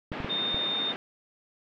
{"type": "clicks", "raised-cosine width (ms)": 3, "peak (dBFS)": -21, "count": 4, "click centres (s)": [0.118, 0.203, 0.246, 0.545]}
{"type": "band-pass noise", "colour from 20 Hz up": "pink", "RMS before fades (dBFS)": -37, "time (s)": [0.12, 0.96], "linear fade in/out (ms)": 0, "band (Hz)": [180, 3100], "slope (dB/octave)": 24}
{"type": "tone", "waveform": "sine", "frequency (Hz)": 3644, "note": "A#7", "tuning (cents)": -40, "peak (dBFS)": -27, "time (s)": [0.29, 0.93], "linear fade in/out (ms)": 20}
{"effects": []}